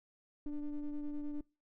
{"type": "ring-modulated tone", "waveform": "triangle", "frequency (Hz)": 148.9, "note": "D3", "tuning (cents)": 24, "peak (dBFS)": -30, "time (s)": [0.46, 1.41], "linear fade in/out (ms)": 5, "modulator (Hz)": 144, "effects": ["noise-tail reverb RT60 0.3 s tail -25 dB re dry", "tanh soft clip ceiling -28 dBFS"]}